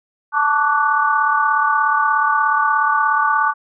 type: chord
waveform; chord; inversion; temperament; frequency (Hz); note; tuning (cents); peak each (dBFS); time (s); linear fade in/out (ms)
sine; D major seventh; second; equal with one note detuned; 880 / 1137.9 / 1174.7 / 1480; A5 / C#6 / D6 / F#6; 0 / +45 / 0 / 0; -19; 0.32-3.54; 50
effects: none